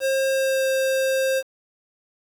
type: tone with pitch glide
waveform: square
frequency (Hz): 535 to 530.1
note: C5 to C5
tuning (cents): +38 to +23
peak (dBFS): -20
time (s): 0-1.43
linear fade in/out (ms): 50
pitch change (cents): -15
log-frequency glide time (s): 0.3-0.67
effects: 8-bit